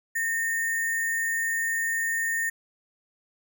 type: tone with sample-and-hold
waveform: sine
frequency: 1832 Hz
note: A#6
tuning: 31 cents flat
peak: -24 dBFS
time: 0.15-2.5 s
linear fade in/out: 10 ms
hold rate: 8820 Hz
effects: none